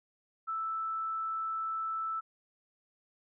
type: tone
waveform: sine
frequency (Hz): 1318.5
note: E6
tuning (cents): 0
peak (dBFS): -32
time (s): 0.47-2.21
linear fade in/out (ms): 20
effects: none